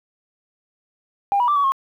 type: tone with pitch steps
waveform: sine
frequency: 802 / 971 / 1173 / 1132 / 1082 Hz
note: G5 / B5 / D6 / C#6 / C#6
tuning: +39 / -30 / -2 / +36 / -42 cents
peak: -14 dBFS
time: 1.32-1.72 s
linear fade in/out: 0 ms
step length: 80 ms
effects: tanh soft clip ceiling -11 dBFS + 9-bit